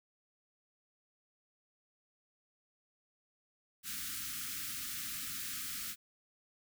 white band-stop noise, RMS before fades -41 dBFS, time 3.83-5.96 s, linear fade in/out 50 ms, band 310 to 1200 Hz, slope 96 dB/octave, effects none

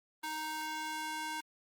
square tone with high-pass filter, 311.1 Hz, D#4, in tune, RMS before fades -39 dBFS, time 0.23-1.41 s, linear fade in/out 10 ms, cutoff 870 Hz, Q 1.1, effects Opus 24 kbps

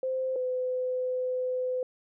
sine tone pair in turn, 520 / 507 Hz, C5 / B4, -11 / +45 cents, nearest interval unison, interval 44 cents, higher first, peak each -27 dBFS, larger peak neither, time 0.03-0.36 / 0.36-1.83 s, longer second, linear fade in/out 2 ms, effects none

